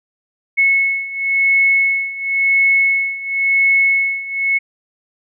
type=beating tone pair; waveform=sine; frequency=2194 / 2194.95 Hz; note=C#7 / C#7; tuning=-18 / -18 cents; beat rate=0.95 Hz; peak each=-17 / -14 dBFS; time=0.57-4.59 s; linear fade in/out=20 ms; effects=none